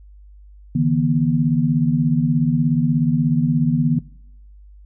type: tone cluster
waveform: sine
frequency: 144.3 / 161 / 240.3 Hz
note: D3 / E3 / B3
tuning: -30 / -41 / -47 cents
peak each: -19 dBFS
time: 0.75-3.99 s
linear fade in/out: 5 ms
effects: noise-tail reverb RT60 0.8 s tail -21 dB re dry + added 50 Hz sine -41 dBFS peak until 4.85 s